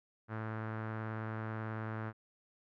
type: tone with low-pass filter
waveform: sawtooth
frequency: 110.2 Hz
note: A2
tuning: 3 cents sharp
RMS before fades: -40 dBFS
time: 0.28-2.13 s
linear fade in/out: 50 ms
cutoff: 1500 Hz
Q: 2.7
effects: none